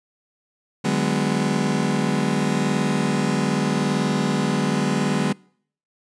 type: chord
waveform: 35% pulse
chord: G# half-diminished seventh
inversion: second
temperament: just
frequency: 149.51 / 186.89 / 207.7 / 249.2 Hz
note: D3 / F#3 / G#3 / B3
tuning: +31 / +18 / 0 / +16 cents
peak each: -24 / -23 / -22 / -24 dBFS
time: 0.84-5.33 s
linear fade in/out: 10 ms
effects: noise-tail reverb RT60 0.6 s tail -26 dB re dry + resampled to 22050 Hz